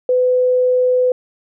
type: tone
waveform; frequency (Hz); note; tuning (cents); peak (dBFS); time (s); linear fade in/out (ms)
sine; 503; B4; +32; -11; 0.09-1.12; 2
effects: none